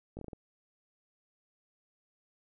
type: slowing click train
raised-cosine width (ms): 2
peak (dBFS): -29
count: 6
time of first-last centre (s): 0.17-0.332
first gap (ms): 19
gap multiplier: 1.27
effects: none